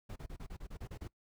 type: noise bursts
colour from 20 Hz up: brown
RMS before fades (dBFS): -44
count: 10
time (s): 0.09-1.079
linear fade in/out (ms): 10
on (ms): 71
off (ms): 31
effects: noise-tail reverb RT60 0.1 s tail -21 dB re dry